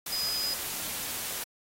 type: tone in noise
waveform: sine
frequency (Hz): 4978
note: D#8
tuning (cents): 0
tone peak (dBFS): -29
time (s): 0.12-0.54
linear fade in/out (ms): 5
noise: white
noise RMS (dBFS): -35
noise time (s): 0.06-1.44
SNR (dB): +3
effects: AAC 48 kbps